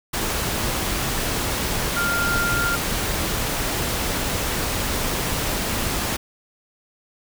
sine tone in noise, 1396.9 Hz, F6, in tune, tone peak -21 dBFS, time 1.96-2.76 s, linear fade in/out 10 ms, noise pink, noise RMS -24 dBFS, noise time 0.13-6.17 s, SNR 0 dB, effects none

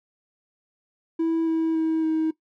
triangle tone with pitch steps, 327.4 / 324 / 320.7 / 317.3 Hz, E4 / E4 / E4 / D#4, -12 / -30 / -48 / +34 cents, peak -17 dBFS, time 1.19-2.31 s, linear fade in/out 10 ms, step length 280 ms, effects noise-tail reverb RT60 0.1 s tail -19 dB re dry + tanh soft clip ceiling -16 dBFS

